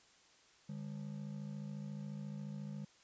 triangle ring-modulated tone, 174.61 Hz, F3, in tune, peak -37 dBFS, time 0.69-2.85 s, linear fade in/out 2 ms, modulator 27.1 Hz, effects white hiss -66 dBFS RMS until 3.03 s + resampled to 16000 Hz

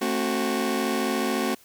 sawtooth chord, F# diminished, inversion first, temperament just, 222 / 266.4 / 370 Hz, A3 / C4 / F#4, +16 / +31 / 0 cents, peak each -24 / -24 / -24 dBFS, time 0.01-1.55 s, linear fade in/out 10 ms, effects white hiss -55 dBFS RMS until 1.64 s

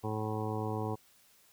harmonic tone, 108.3 Hz, A2, 27 cents flat, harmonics 1 / 2 / 3 / 4 / 5 / 7 / 8 / 9 / 10, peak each -36 / -41 / -41 / -39 / -45 / -42 / -47 / -43 / -49 dBFS, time 0.03-0.96 s, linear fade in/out 20 ms, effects white hiss -64 dBFS RMS until 1.52 s

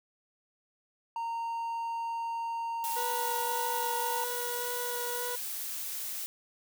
triangle tone, 923 Hz, A#5, 17 cents flat, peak -30 dBFS, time 1.16-4.24 s, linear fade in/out 2 ms
blue noise, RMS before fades -37 dBFS, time 2.84-6.26 s, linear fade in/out 0 ms
20% pulse tone with vibrato, 486.1 Hz, B4, 28 cents flat, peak -30 dBFS, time 2.96-5.36 s, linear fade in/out 10 ms, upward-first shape sine, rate 1.8 Hz, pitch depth 9 cents each way
effects none

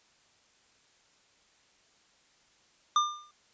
square tone with exponential decay, 1200 Hz, D6, 37 cents sharp, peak -20 dBFS, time 2.96-3.31 s, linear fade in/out 2 ms, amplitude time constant 76 ms, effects white hiss -65 dBFS RMS until 3.53 s + resampled to 16000 Hz

